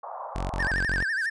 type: band-pass noise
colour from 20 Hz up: white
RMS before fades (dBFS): -37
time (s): 0.03-0.72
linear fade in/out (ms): 5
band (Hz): 580 to 1100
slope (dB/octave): 48
type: tone bursts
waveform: sawtooth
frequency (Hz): 46.04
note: F#1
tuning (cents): -8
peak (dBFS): -24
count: 4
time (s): 0.35-1.034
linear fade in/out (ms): 10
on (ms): 150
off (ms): 28
type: tone with vibrato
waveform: triangle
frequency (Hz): 1683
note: G#6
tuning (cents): +23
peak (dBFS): -23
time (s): 0.59-1.3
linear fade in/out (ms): 10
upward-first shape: sine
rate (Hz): 12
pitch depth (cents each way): 160
type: noise with exponential growth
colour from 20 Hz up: violet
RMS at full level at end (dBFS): -35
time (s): 1.04-1.26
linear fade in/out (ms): 0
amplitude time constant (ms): 47
effects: resampled to 22050 Hz